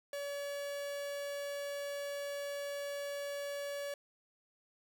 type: tone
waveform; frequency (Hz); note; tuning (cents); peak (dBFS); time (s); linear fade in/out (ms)
45% pulse; 569; C#5; +45; -38; 0.13-3.94; 2
effects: 13-bit